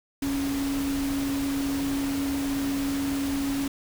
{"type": "tone in noise", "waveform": "sine", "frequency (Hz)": 277.2, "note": "C#4", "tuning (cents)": 0, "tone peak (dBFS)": -25, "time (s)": [0.22, 3.68], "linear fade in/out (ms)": 5, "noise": "pink", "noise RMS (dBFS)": -35, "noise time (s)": [0.22, 3.68], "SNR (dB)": 7, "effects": []}